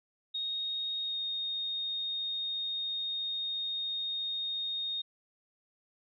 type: tone with pitch glide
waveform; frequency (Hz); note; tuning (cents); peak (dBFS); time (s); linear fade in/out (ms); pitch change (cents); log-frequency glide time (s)
sine; 3729 to 3703; A#7 to A#7; 0 to -12; -32; 0.34-5.02; 10; -12; 1.05-1.17
effects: none